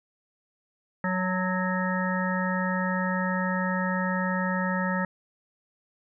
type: harmonic tone with a mistuned harmonic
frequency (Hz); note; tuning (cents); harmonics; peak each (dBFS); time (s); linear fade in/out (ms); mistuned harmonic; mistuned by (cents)
185.2; F#3; +2; 1 / 3 / 5 / 7 / 9 / 10; -27 / -33 / -33 / -34 / -35 / -33; 1.04-5.05; 2; 5; -24
effects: none